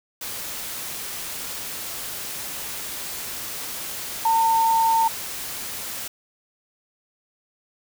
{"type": "tone in noise", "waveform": "sine", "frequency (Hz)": 905, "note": "A5", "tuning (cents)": 48, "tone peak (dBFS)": -16, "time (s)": [4.25, 5.08], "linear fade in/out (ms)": 5, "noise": "white", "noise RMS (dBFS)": -32, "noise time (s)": [0.21, 6.08], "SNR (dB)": 13, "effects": []}